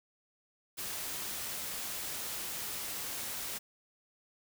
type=noise; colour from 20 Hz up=white; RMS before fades=-39 dBFS; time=0.77-3.59 s; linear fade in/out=20 ms; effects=none